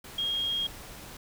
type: tone in noise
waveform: sine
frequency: 3254 Hz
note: G#7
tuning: 36 cents flat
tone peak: -27 dBFS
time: 0.18-0.67 s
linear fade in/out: 5 ms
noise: pink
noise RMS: -45 dBFS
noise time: 0.04-1.17 s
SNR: +15 dB
effects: none